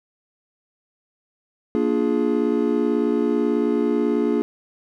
triangle chord, Bb dominant seventh, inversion none, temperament just, 233.1 / 291.4 / 349.6 / 419.5 Hz, Bb3 / D4 / F4 / Ab4, 0 / -13 / +2 / +17 cents, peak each -21 / -21 / -23 / -21 dBFS, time 1.75-4.42 s, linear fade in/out 0 ms, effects none

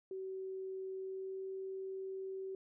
sine tone with pitch glide, 380 to 382.6 Hz, F#4 to G4, +46 to -42 cents, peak -40 dBFS, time 0.11-2.55 s, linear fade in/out 2 ms, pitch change +12 cents, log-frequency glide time 0.94-1.45 s, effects none

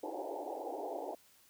white band-pass noise, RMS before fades -41 dBFS, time 0.03-1.15 s, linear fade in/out 5 ms, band 290 to 880 Hz, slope 96 dB/octave, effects white hiss -65 dBFS RMS until 1.49 s

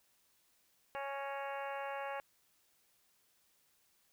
harmonic tone with a mistuned harmonic, 277.2 Hz, C#4, in tune, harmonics 2 / 3 / 4 / 5 / 6 / 7 / 8 / 9 / 10, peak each -43 / -43 / -47 / -51 / -49 / -54 / -53 / -58 / -54 dBFS, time 0.95-2.2 s, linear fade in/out 0 ms, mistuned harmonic 7, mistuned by -40 cents, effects white hiss -73 dBFS RMS until 4.12 s

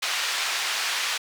white band-pass noise, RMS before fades -27 dBFS, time 0.02-1.18 s, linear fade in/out 10 ms, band 1000 to 4300 Hz, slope 12 dB/octave, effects none

